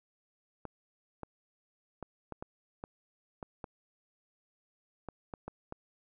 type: clicks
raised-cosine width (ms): 1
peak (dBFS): -26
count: 12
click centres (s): 0.653 / 1.233 / 2.027 / 2.323 / 2.425 / 2.839 / 3.428 / 3.642 / 5.087 / 5.338 / 5.48 / 5.724
effects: none